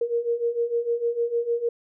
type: beating tone pair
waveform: sine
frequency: 466.2 / 472.8 Hz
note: A#4 / A#4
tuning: 0 / +24 cents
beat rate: 6.6 Hz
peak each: -27 / -24 dBFS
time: 0.01-1.69 s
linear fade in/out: 5 ms
effects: none